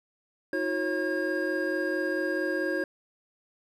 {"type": "tone cluster", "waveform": "triangle", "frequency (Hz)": [317, 361.5, 546, 1622], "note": ["D#4", "F#4", "C#5", "G#6"], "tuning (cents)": [32, -40, -26, -41], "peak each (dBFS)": -30, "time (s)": [0.53, 2.84], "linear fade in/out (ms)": 2, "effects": []}